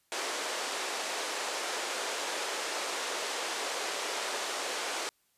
pink band-pass noise, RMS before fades -35 dBFS, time 0.12-5.09 s, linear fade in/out 0 ms, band 410 to 8700 Hz, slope 24 dB/octave, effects white hiss -72 dBFS RMS until 5.37 s + resampled to 32000 Hz

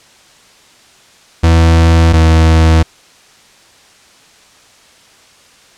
40% pulse tone pair in turn, 82.41 / 80.76 Hz, E2 / E2, 0 / -35 cents, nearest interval unison, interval 35 cents, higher first, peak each -4 dBFS, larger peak neither, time 1.43-2.13 / 2.13-2.83 s, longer neither, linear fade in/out 10 ms, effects white hiss -44 dBFS RMS until 5.77 s + low-pass 7000 Hz 12 dB/octave

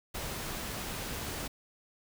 pink noise, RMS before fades -38 dBFS, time 0.14-1.48 s, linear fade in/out 10 ms, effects none

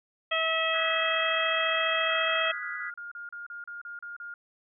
harmonic tone, 647 Hz, E5, 32 cents flat, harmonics 1 / 2 / 3 / 4 / 5, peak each -31 / -31 / -31 / -31 / -31 dBFS, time 0.31-2.52 s, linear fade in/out 10 ms
sine chord, G# minor seventh, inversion second, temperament equal, 1244.5 / 1480 / 1661.2 / 1975.5 Hz, D#6 / F#6 / G#6 / B6, 0 / 0 / 0 / 0 cents, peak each -41 / -41 / -39 / -37 dBFS, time 0.73-2.91 s, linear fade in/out 20 ms
sine tone bursts, 1415 Hz, F6, 22 cents sharp, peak -37 dBFS, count 13, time 2.1-4.34 s, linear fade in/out 2 ms, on 140 ms, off 35 ms
effects none

